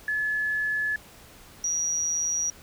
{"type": "tone pair in turn", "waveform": "sine", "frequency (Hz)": [1715, 5769], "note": ["A6", "F#8"], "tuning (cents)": [-45, -45], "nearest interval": "octave + major sixth", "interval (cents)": 2100, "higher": "second", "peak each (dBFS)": -24, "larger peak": "neither", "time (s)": [[0.08, 0.96], [1.64, 2.5]], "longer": "first", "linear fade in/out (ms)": 2, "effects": ["pink hiss -50 dBFS RMS until 2.62 s"]}